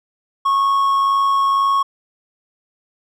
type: tone with amplitude modulation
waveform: triangle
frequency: 1100 Hz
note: C#6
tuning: 14 cents flat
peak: -10 dBFS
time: 0.45-1.83 s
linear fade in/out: 10 ms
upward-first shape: sine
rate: 102 Hz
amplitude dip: 30%
effects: none